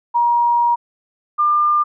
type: tone pair in turn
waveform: sine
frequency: 950 / 1199 Hz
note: A#5 / D6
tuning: +33 / +36 cents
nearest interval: major third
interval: 403 cents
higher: second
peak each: -12 dBFS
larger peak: neither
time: 0.14-0.76 / 1.38-1.84 s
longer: first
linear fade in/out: 20 ms
effects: none